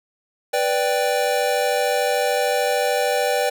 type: chord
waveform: square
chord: G major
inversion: first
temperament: equal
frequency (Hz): 493.9 / 587.3 / 784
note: B4 / D5 / G5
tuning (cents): 0 / 0 / 0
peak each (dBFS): -23 / -23 / -24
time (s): 0.53-3.5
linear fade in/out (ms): 10
effects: none